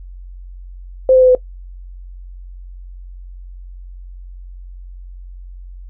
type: tone with pitch steps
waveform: sine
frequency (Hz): 520 / 514.9 / 509.9 / 504.9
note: C5 / C5 / C5 / B4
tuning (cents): -11 / -28 / -45 / +38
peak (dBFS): -6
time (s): 1.09-1.35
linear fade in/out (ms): 2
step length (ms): 65
effects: noise-tail reverb RT60 0.1 s tail -18 dB re dry + added 45 Hz sine -31 dBFS peak until 5.89 s